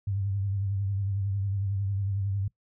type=tone with vibrato; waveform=sine; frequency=98.7 Hz; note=G2; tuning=12 cents sharp; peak=-26 dBFS; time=0.07-2.48 s; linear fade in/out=5 ms; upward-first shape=triangle; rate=11 Hz; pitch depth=65 cents each way; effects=noise-tail reverb RT60 0.1 s tail -21 dB re dry